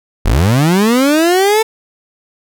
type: linear sweep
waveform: 30% pulse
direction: up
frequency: 36.71 to 449.7 Hz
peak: -6 dBFS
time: 0.25-1.63 s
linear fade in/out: 10 ms
effects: none